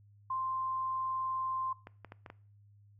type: tone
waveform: sine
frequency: 1046.5 Hz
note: C6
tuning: in tune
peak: -32 dBFS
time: 0.3-1.73 s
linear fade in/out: 5 ms
type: clicks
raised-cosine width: 0.5 ms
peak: -31 dBFS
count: 5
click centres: 1.871 / 2.047 / 2.121 / 2.262 / 2.301 s
effects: noise-tail reverb RT60 0.5 s tail -21 dB re dry + added 102 Hz sine -58 dBFS peak until 2.99 s